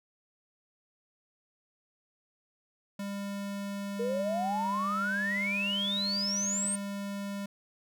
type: tone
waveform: square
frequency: 200 Hz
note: G3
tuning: 35 cents sharp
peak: -35 dBFS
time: 2.99-7.46 s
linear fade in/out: 5 ms
type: exponential sweep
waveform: sine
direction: up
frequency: 459 to 8870 Hz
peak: -29 dBFS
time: 3.99-6.76 s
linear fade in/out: 10 ms
effects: none